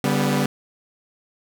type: chord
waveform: sawtooth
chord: G major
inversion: second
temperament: equal with one note detuned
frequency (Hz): 143.31 / 196 / 246.9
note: D3 / G3 / B3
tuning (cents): -42 / 0 / 0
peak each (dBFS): -19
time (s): 0.04-0.46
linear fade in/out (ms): 2
effects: none